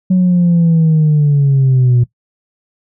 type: linear sweep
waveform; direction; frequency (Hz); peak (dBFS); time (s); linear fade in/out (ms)
sine; down; 186 to 120; -5; 0.1-2.04; 10
effects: noise-tail reverb RT60 0.1 s tail -18 dB re dry + tanh soft clip ceiling -5 dBFS